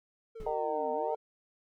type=linear two-way sweep; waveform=triangle; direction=down then up; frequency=461.6 to 246.9 to 461.6 Hz; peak=-40 dBFS; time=0.35-1.16 s; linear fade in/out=10 ms; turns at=0.92 s
type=noise with exponential decay; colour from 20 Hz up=brown; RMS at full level=-42 dBFS; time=0.4-0.69 s; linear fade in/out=2 ms; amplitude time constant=62 ms
type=harmonic tone; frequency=153 Hz; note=D#3; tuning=29 cents flat; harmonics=3 / 4 / 5 / 6; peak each=-34 / -35 / -36 / -37 dBFS; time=0.46-1.15 s; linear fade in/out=5 ms
effects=none

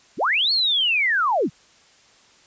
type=linear two-way sweep; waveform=sine; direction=up then down; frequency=106 to 4429 to 106 Hz; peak=-17 dBFS; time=0.17-1.5 s; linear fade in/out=50 ms; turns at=0.52 s; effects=white hiss -54 dBFS RMS until 2.46 s + resampled to 16000 Hz

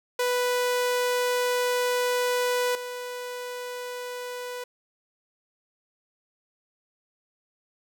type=tone with level steps; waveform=sawtooth; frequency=493.9 Hz; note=B4; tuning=in tune; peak=-19 / -29 dBFS; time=0.19-4.64 s; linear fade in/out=5 ms; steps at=2.75 s; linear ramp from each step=2 ms; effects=none

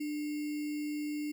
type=tone with sample-and-hold; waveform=sine; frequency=297.6 Hz; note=D4; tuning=23 cents sharp; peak=-33 dBFS; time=0-1.32 s; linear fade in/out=10 ms; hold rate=2450 Hz; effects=none

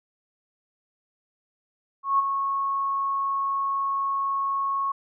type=tone with ADSR envelope; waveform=sine; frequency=1099 Hz; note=C#6; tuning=15 cents flat; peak=-16 dBFS; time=2.03-4.92 s; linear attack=160 ms; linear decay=19 ms; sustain=-7 dB; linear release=6 ms; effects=none

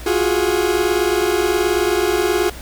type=tone cluster; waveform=40% pulse; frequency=347.9 / 366.6 / 415.7 Hz; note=F4 / F#4 / G#4; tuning=-7 / -16 / +2 cents; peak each=-19 dBFS; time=0.06-2.5 s; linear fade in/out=5 ms; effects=added 60 Hz sine -34 dBFS peak until 2.61 s + pink hiss -37 dBFS RMS until 2.61 s

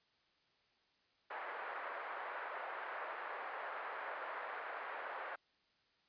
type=band-pass noise; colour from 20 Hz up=white; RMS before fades=-45 dBFS; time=1.3-5.36 s; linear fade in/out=10 ms; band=500 to 1700 Hz; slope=24 dB/octave; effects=white hiss -75 dBFS RMS until 6.08 s + resampled to 11025 Hz

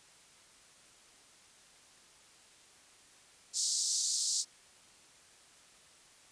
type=band-pass noise; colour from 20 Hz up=white; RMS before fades=-33 dBFS; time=3.53-4.45 s; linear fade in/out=50 ms; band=4200 to 8300 Hz; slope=48 dB/octave; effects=white hiss -60 dBFS RMS until 6.31 s + resampled to 22050 Hz

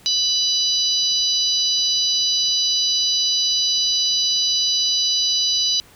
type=harmonic tone with a mistuned harmonic; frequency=990 Hz; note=B5; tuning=4 cents sharp; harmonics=3 / 4 / 5 / 6; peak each=-25 / -20 / -21 / -26 dBFS; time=0.06-5.8 s; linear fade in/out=0 ms; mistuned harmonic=5; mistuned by=-26 cents; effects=pink hiss -49 dBFS RMS until 5.95 s

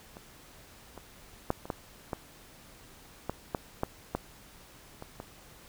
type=clicks; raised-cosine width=1 ms; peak=-30 / -29 / -12 / -28 / -17 / -18 / -17 / -15 / -14 / -15 / -27 / -25 dBFS; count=12; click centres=0.169 / 0.977 / 1.504 / 1.655 / 1.702 / 2.132 / 3.296 / 3.548 / 3.834 / 4.15 / 5.024 / 5.201 s; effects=pink hiss -54 dBFS RMS until 5.68 s

